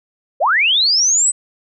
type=linear sweep; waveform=sine; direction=up; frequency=473.7 to 8200 Hz; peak=-11 dBFS; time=0.4-1.32 s; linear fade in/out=20 ms; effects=none